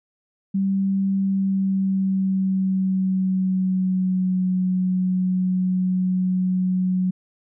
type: tone with pitch glide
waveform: sine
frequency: 194.3 to 184.35 Hz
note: G3 to F#3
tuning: -15 to -6 cents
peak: -18 dBFS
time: 0.54-7.11 s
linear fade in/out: 10 ms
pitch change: -91 cents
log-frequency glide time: 1.19-4.48 s
effects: none